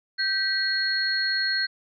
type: tone cluster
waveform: sine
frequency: 1562 / 1942 / 4301 Hz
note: G6 / B6 / C8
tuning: -7 / -30 / +47 cents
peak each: -26 / -31 / -25 dBFS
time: 0.18-1.67 s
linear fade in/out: 20 ms
effects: none